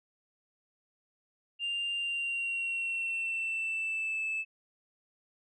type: tone with pitch glide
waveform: sine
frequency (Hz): 2794 to 2622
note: F7 to E7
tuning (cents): 0 to -10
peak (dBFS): -29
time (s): 1.59-4.45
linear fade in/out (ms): 50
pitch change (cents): -110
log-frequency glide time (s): 1.95-4.24
effects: tanh soft clip ceiling -28 dBFS